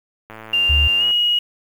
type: click train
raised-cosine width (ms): 0.5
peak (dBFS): -21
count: 90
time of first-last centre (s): 0.3-1.109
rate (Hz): 110
type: tone with pitch glide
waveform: sine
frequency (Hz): 2794 to 2894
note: F7 to F#7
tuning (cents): 0 to -39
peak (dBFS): -14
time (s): 0.53-1.39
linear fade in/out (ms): 5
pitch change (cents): +61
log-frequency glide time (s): 0.98-1.04
type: tone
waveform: sine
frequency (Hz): 73.1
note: D2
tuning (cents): -7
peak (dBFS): -15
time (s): 0.69-0.88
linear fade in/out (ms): 10
effects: 7-bit